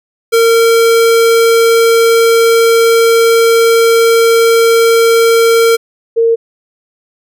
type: tone pair in turn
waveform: square / sine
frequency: 458.7 / 458.7 Hz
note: A#4 / A#4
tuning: -28 / -28 cents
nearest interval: unison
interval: 0 cents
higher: neither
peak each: -6 dBFS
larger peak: neither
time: 0.32-5.77 / 6.16-6.36 s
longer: first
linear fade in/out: 20 ms
effects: none

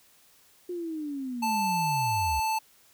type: linear sweep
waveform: sine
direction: down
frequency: 360.6 to 63.1 Hz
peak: -31 dBFS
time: 0.69-2.4 s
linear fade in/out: 5 ms
type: tone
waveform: square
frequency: 880 Hz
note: A5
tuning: in tune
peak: -26 dBFS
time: 1.42-2.59 s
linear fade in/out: 10 ms
effects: white hiss -60 dBFS RMS until 2.93 s

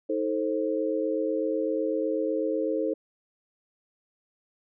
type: chord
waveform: sine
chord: A diminished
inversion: second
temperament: just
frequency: 316.8 / 440 / 528 Hz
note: Eb4 / A4 / C5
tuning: +31 / 0 / +16 cents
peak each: -29 dBFS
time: 0.09-2.94 s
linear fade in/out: 10 ms
effects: none

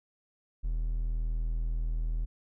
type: tone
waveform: triangle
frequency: 40.36 Hz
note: E1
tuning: 36 cents flat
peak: -26 dBFS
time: 0.63-2.26 s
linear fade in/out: 20 ms
effects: none

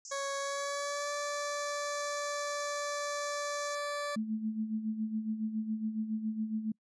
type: band-pass noise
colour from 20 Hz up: pink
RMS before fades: -47 dBFS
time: 0.05-3.75 s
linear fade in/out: 2 ms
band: 5300 to 7300 Hz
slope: 96 dB/octave
type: tone with pitch glide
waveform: 20% pulse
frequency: 554.4 to 581 Hz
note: C#5 to D5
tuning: 0 to -19 cents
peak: -29 dBFS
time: 0.11-4.16 s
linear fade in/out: 10 ms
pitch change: +81 cents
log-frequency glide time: 0.37-1.11 s
type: tone with tremolo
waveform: sine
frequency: 218.2 Hz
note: A3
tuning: 14 cents flat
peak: -29 dBFS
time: 4.16-6.72 s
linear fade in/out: 5 ms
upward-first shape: sine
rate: 7.2 Hz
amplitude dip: 65%
effects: noise-tail reverb RT60 0.1 s tail -26 dB re dry + resampled to 22050 Hz

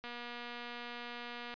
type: click train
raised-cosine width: 0.3 ms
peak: -29 dBFS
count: 361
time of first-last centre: 0.04-1.54 s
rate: 240 Hz
effects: resampled to 11025 Hz

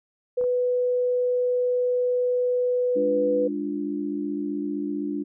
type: tone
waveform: sine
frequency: 495.5 Hz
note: B4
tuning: 6 cents sharp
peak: -20 dBFS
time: 0.37-3.48 s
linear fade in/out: 10 ms
type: clicks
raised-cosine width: 1 ms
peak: -28 dBFS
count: 2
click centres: 0.412 / 0.44 s
type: chord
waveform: sine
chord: D diminished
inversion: second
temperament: equal with one note detuned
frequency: 205.7 / 293.7 / 349.2 Hz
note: Ab3 / D4 / F4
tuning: -16 / 0 / 0 cents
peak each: -33 / -27 / -33 dBFS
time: 2.95-5.24 s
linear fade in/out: 20 ms
effects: none

